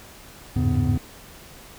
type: tone cluster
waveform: triangle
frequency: 80.3 / 98.1 / 106.7 / 139.6 / 251.1 Hz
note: E2 / G2 / G#2 / C#3 / B3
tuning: -45 / +2 / +47 / +13 / +29 cents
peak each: -23 dBFS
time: 0.56-0.98 s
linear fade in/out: 5 ms
effects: pink hiss -45 dBFS RMS until 1.78 s